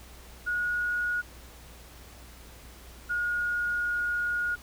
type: tone pair in turn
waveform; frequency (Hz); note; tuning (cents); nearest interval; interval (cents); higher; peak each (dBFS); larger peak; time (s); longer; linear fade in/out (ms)
sine; 1449 / 1437.3; F#6 / F6; -37 / +49; unison; 14; first; -26; neither; 0.46-1.22 / 3.09-4.56; second; 20
effects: added 60 Hz sine -49 dBFS peak until 4.62 s + pink hiss -51 dBFS RMS until 4.62 s